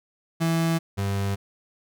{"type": "tone pair in turn", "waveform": "35% pulse", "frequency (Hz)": [164.81, 99], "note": ["E3", "G2"], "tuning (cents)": [0, 18], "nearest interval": "major sixth", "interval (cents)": 882, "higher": "first", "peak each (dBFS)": [-19, -22], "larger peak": "first", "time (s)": [[0.4, 0.79], [0.97, 1.36]], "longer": "neither", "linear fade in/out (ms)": 20, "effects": []}